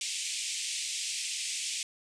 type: band-pass noise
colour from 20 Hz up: white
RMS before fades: -35 dBFS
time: 0.01-1.83 s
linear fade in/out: 2 ms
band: 2200 to 8800 Hz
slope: 48 dB/octave
effects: none